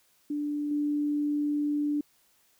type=tone with level steps; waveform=sine; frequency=293.7 Hz; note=D4; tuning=in tune; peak=-28 / -25 dBFS; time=0.3-2.01 s; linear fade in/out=5 ms; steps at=0.71 s; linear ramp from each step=2 ms; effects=white hiss -66 dBFS RMS until 2.59 s